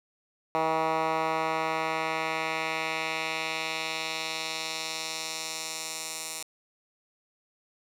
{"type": "tone with band-pass filter sweep", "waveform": "10% pulse", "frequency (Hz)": 160, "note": "D#3", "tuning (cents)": 49, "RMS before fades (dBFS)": -31, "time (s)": [0.55, 6.43], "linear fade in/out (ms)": 0, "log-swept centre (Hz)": [970, 8300], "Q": 1.2, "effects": ["9-bit"]}